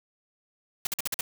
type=noise bursts; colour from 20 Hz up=white; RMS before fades=-29 dBFS; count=6; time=0.85-1.21 s; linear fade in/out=2 ms; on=20 ms; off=48 ms; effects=none